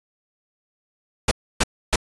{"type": "noise bursts", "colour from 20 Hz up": "pink", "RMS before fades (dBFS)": -17, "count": 3, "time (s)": [1.28, 1.959], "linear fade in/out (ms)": 5, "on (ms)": 33, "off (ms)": 290, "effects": ["resampled to 22050 Hz"]}